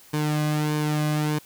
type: tone with flanger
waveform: sawtooth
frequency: 151.2 Hz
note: D#3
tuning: 49 cents flat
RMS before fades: -24 dBFS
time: 0.13-1.39 s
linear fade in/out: 10 ms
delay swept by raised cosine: 1.5 to 2.23 ms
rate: 1.6 Hz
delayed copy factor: -0.6
effects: white hiss -51 dBFS RMS until 1.45 s